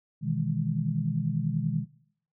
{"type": "chord", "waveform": "sine", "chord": "E major seventh", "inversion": "second", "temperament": "just", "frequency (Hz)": [123.61, 154.51, 164.81, 206], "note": ["B2", "D#3", "E3", "G#3"], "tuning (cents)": [2, -12, 0, -14], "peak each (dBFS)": [-33, -28, -32, -33], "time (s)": [0.21, 1.86], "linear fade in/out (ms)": 50, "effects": ["noise-tail reverb RT60 0.6 s tail -19 dB re dry"]}